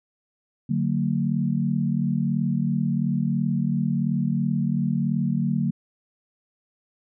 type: chord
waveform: sine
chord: D augmented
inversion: none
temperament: equal with one note detuned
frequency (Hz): 146.83 / 185 / 227.9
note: D3 / F#3 / A#3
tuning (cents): 0 / 0 / -39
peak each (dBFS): -25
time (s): 0.69-5.71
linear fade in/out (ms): 10
effects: none